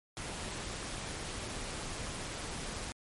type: noise with amplitude modulation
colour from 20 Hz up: pink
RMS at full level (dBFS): -39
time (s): 0.17-2.92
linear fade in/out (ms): 0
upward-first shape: sine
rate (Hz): 158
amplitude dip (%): 25
effects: MP3 48 kbps